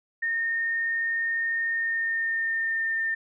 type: tone with pitch glide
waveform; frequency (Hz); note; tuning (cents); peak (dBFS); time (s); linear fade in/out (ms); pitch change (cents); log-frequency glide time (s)
sine; 1833 to 1805.7; A#6 to A6; -30 to +44; -24; 0.22-3.15; 10; -26; 1.7-3.03
effects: none

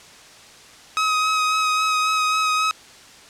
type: tone with vibrato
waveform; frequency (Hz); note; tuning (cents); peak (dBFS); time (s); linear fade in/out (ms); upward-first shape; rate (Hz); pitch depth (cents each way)
sawtooth; 1267; D#6; +31; -14; 0.97-2.71; 0; sine; 3.7; 17
effects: white hiss -45 dBFS RMS until 3.29 s + low-pass 7000 Hz 12 dB/octave

